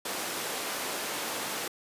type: high-pass noise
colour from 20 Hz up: pink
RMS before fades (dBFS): -34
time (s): 0.05-1.68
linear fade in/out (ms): 5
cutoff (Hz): 360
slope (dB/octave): 12
effects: resampled to 32000 Hz